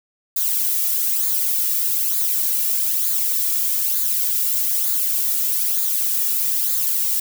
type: noise with flanger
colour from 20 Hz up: violet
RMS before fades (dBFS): -20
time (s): 0.36-7.2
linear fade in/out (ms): 5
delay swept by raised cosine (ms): 0.35 to 1.95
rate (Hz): 1.1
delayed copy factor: -0.6
effects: none